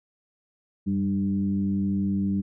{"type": "tone with frequency modulation", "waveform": "sine", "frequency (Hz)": 196, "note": "G3", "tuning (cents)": 0, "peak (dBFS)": -22, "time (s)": [0.86, 2.42], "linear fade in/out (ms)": 20, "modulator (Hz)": 101, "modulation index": 0.67, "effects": []}